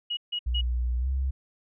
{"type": "tone bursts", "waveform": "sine", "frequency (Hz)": 2900, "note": "F#7", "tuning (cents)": -35, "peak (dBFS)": -27, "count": 3, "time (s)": [0.1, 0.613], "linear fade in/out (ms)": 10, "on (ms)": 71, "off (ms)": 150}
{"type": "tone with pitch glide", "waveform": "sine", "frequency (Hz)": [60.8, 66.3], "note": ["B1", "C2"], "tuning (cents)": [-26, 23], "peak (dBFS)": -24, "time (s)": [0.46, 1.31], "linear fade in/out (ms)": 10, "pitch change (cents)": 149, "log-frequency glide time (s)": [0.99, 1.08]}
{"effects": []}